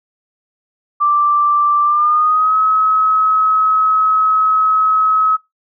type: tone with pitch glide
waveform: sine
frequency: 1175 to 1281.3 Hz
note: D6 to E6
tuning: +1 to -50 cents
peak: -10 dBFS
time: 1-5.37 s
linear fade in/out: 20 ms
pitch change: +149 cents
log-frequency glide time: 1.83-2.56 s
effects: noise-tail reverb RT60 0.2 s tail -23 dB re dry